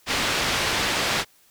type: low-pass noise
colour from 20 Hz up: white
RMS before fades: -24 dBFS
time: 0.06-1.25 s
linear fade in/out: 50 ms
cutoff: 3800 Hz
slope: 12 dB/octave
effects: white hiss -58 dBFS RMS until 1.5 s